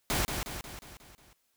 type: noise with echo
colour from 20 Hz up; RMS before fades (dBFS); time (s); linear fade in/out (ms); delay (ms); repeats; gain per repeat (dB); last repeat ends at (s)
pink; -29; 0.1-0.25; 0; 180; 6; -5; 1.33
effects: white hiss -74 dBFS RMS until 1.56 s